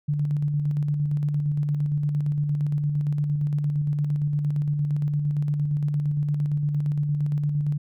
sine tone with tremolo, 146.83 Hz, D3, in tune, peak -20 dBFS, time 0.08-7.78 s, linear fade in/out 10 ms, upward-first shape square, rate 8.7 Hz, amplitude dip 30%, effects none

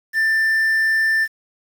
triangle tone with quantisation, 1779 Hz, A6, 19 cents sharp, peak -13 dBFS, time 0.13-1.28 s, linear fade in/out 50 ms, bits 7, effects none

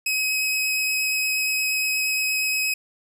sawtooth tone with vibrato, 2544 Hz, D#7, 38 cents sharp, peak -18 dBFS, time 0.06-2.74 s, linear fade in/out 5 ms, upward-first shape triangle, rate 8.5 Hz, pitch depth 10 cents each way, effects none

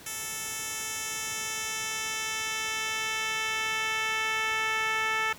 10% pulse tone with band-pass filter sweep, 440 Hz, A4, in tune, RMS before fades -31 dBFS, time 0.06-5.33 s, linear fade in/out 5 ms, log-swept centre 9800 to 1900 Hz, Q 0.86, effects pink hiss -48 dBFS RMS until 5.38 s + high-pass 80 Hz 12 dB/octave

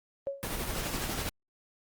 sine tone with exponential decay, 554 Hz, C#5, 1 cent flat, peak -27 dBFS, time 0.27-0.51 s, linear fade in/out 0 ms, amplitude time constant 52 ms
pink noise with tremolo, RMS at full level -32 dBFS, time 0.43-1.29 s, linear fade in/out 0 ms, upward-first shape triangle, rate 12 Hz, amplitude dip 45%
effects Opus 32 kbps

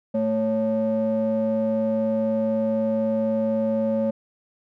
triangle ring-modulated tone, 166 Hz, E3, 12 cents sharp, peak -15 dBFS, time 0.14-4.11 s, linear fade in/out 10 ms, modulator 388 Hz, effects none

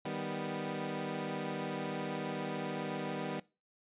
15% pulse chord, Eb augmented, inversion none, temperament equal, 155.56 / 196 / 246.9 Hz, Eb3 / G3 / B3, 0 / 0 / 0 cents, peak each -34 dBFS, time 0.05-3.4 s, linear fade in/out 5 ms, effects noise-tail reverb RT60 0.3 s tail -22 dB re dry + resampled to 8000 Hz

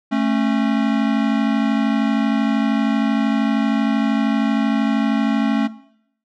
square tone pair together, 220 / 272.9 Hz, A3 / C#4, 0 / -27 cents, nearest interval major third, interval 373 cents, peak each -20 dBFS, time 0.11-5.68 s, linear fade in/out 20 ms, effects noise-tail reverb RT60 0.7 s tail -18 dB re dry + low-pass 3000 Hz 12 dB/octave

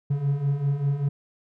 triangle beating tone pair, 137.7 / 142.8 Hz, C#3 / D3, -11 / -48 cents, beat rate 5.1 Hz, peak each -26 / -21 dBFS, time 0.1-1.09 s, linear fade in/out 10 ms, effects none

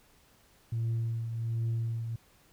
sine tone with tremolo, 114.7 Hz, A#2, 28 cents flat, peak -25 dBFS, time 0.72-2.16 s, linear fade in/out 5 ms, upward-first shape triangle, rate 1.3 Hz, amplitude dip 60%, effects tanh soft clip ceiling -26 dBFS + pink hiss -63 dBFS RMS until 2.52 s

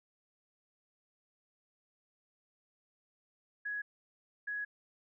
sine tone bursts at uneven times, 1673 Hz, G#6, 12 cents sharp, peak -35 dBFS, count 2, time 3.65-3.82 / 4.47-4.65 s, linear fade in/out 10 ms, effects none

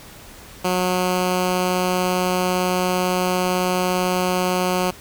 10% pulse tone, 182.1 Hz, F#3, 27 cents flat, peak -10 dBFS, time 0.64-4.91 s, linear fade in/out 10 ms, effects pink hiss -42 dBFS RMS until 5 s

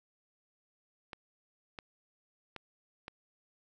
clicks, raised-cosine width 0.3 ms, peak -26 dBFS, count 4, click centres 1.132 / 1.788 / 2.563 / 3.081 s, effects none

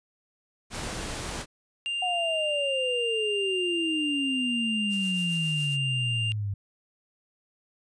pink noise, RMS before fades -34 dBFS, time 0.7-1.46 s, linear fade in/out 50 ms
triangle tone, 2794 Hz, F7, in tune, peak -26 dBFS, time 1.86-6.32 s, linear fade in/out 0 ms
sine exponential sweep, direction down, 740 to 98 Hz, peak -27 dBFS, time 2.02-6.54 s, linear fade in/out 5 ms
blue noise with tremolo, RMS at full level -40 dBFS, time 4.89-5.78 s, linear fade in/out 50 ms, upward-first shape sine, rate 7.2 Hz, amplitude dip 40%
effects resampled to 22050 Hz

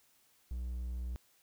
triangle tone, 61.1 Hz, B1, 18 cents flat, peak -34 dBFS, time 0.51-1.16 s, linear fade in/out 0 ms, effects white hiss -69 dBFS RMS until 1.42 s

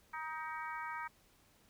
harmonic tone with a mistuned harmonic, 314.3 Hz, D#4, 18 cents sharp, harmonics 3 / 4 / 5 / 6 / 7, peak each -43 / -45 / -47 / -49 / -50 dBFS, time 0.13-1.08 s, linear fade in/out 10 ms, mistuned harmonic 7, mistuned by +46 cents, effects pink hiss -68 dBFS RMS until 1.69 s

